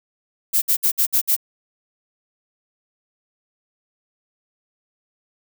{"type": "noise bursts", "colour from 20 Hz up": "violet", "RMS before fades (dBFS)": -17, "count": 6, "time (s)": [0.53, 1.365], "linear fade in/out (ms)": 20, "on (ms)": 90, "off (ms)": 59, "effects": []}